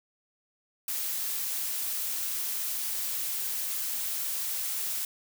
blue noise, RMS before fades -32 dBFS, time 0.88-5.05 s, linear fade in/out 2 ms, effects none

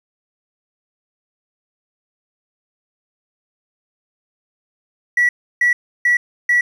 triangle tone bursts, 1942 Hz, B6, 30 cents flat, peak -8 dBFS, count 4, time 5.17-6.61 s, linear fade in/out 5 ms, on 120 ms, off 320 ms, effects tanh soft clip ceiling -8 dBFS

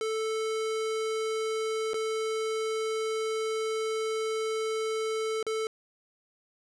square tone with dropouts, 440 Hz, A4, in tune, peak -29 dBFS, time 0.01-5.67 s, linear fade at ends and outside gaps 1 ms, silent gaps 1.934-1.942 / 5.428-5.466 s, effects resampled to 22050 Hz + 10-bit

